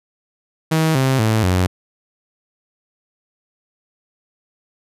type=tone with pitch steps; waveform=sawtooth; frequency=159.4 / 132.5 / 110.14 / 91.55 Hz; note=D#3 / C3 / A2 / F#2; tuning=+42 / +22 / +2 / -18 cents; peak=-10 dBFS; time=0.71-1.67 s; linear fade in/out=10 ms; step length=240 ms; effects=resampled to 32000 Hz